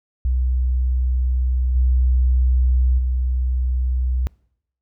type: tone with level steps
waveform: sine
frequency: 63 Hz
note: B1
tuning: 35 cents sharp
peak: -16 / -13 / -17 dBFS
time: 0.25-4.27 s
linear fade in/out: 0 ms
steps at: 1.75 / 2.98 s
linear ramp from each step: 10 ms
effects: noise-tail reverb RT60 0.7 s tail -25 dB re dry